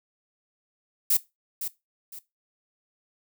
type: noise with echo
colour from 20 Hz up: violet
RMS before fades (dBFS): -21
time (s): 1.1-1.17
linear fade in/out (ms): 5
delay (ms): 510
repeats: 2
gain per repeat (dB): -10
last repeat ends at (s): 2.19
effects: noise-tail reverb RT60 0.2 s tail -17 dB re dry